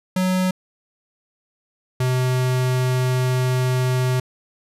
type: tone pair in turn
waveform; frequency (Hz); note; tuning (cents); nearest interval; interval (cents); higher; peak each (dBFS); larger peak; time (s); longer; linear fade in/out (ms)
square; 185 / 127.56; F#3 / C3; 0 / -44; tritone; 644; first; -18 / -18; neither; 0.16-0.51 / 2-4.2; second; 5
effects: resampled to 32000 Hz